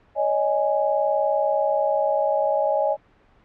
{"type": "chord", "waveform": "sine", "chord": "C# suspended second", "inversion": "none", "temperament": "equal with one note detuned", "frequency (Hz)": [562.1, 622.3, 830.6], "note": ["C#5", "D#5", "G#5"], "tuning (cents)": [24, 0, 0], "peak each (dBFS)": [-23, -22, -24], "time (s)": [0.15, 2.97], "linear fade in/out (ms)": 50, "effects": ["pink hiss -57 dBFS RMS until 3.44 s", "low-pass 2000 Hz 12 dB/octave"]}